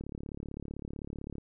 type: click train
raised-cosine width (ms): 3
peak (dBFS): -27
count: 50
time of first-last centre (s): 0.01-1.383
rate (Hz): 35.7
effects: none